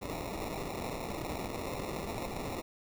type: noise with sample-and-hold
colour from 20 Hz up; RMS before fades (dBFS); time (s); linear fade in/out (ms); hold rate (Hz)
blue; -38; 0.01-2.62; 20; 1575
effects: none